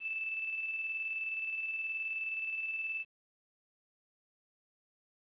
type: tone with tremolo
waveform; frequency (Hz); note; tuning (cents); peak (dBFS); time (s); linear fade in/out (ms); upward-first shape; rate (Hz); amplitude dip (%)
sine; 2637; E7; 0; -33; 0-3.05; 50; square; 19; 35
effects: resampled to 8000 Hz + 11-bit